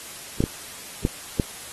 clicks, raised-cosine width 3 ms, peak -7 dBFS, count 4, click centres 0.405 / 0.439 / 1.051 / 1.398 s, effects white hiss -39 dBFS RMS until 1.72 s + AAC 32 kbps

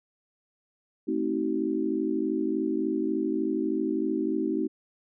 sine chord, A diminished seventh, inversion none, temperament just, 220 / 264 / 316.8 / 380.2 Hz, A3 / C4 / Eb4 / Gb4, 0 / +16 / +31 / +47 cents, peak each -33 / -31 / -28 / -31 dBFS, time 1.07-4.68 s, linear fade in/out 20 ms, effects none

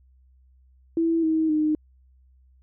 sine tone with pitch steps, 330 / 318.2 / 306.8 Hz, E4 / D#4 / D#4, +2 / +39 / -24 cents, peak -19 dBFS, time 0.97-1.75 s, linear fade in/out 2 ms, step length 260 ms, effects added 64 Hz sine -54 dBFS peak until 2.62 s

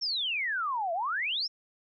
sine exponential two-way sweep, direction down then up, 5588 to 649 to 5588 Hz, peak -28 dBFS, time 0.01-1.48 s, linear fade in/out 20 ms, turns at 0.93 s, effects none

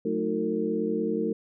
sine tone cluster, 183.2 / 219.5 / 313.3 / 364 / 454.2 Hz, F#3 / A3 / D#4 / F#4 / A#4, -17 / -4 / +12 / -28 / -45 cents, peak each -36 / -30 / -31 / -33 / -29 dBFS, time 0.05-1.33 s, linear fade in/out 5 ms, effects none

